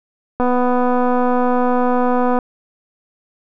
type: click train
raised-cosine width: 1 ms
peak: -5 dBFS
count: 494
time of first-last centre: 0.4-2.388 s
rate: 248 Hz
effects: none